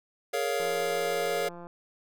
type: chord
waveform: square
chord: Bb minor seventh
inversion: third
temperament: just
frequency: 419.5 / 466.2 / 559.4 / 699.2 Hz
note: Ab4 / Bb4 / Db5 / F5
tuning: +17 / 0 / +16 / +2 cents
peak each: -34 / -33 / -33 / -34 dBFS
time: 0.33-1.49 s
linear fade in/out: 10 ms
type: click train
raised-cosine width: 1 ms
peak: -31 dBFS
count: 186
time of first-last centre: 0.6-1.669 s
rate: 173 Hz
effects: none